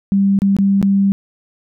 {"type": "tone with dropouts", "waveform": "sine", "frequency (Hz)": 197.1, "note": "G3", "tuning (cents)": 10, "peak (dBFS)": -10, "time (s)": [0.12, 1.12], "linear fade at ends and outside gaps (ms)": 0, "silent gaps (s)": [[0.389, 0.419], [0.566, 0.587], [0.815, 0.827]], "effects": []}